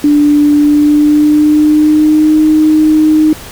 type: tone with pitch glide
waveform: sine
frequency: 293.7 to 309.4 Hz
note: D4 to D#4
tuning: 0 to -10 cents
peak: -4 dBFS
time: 0.04-3.33 s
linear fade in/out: 2 ms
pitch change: +90 cents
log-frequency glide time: 0.58-2.42 s
effects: pink hiss -29 dBFS RMS until 3.51 s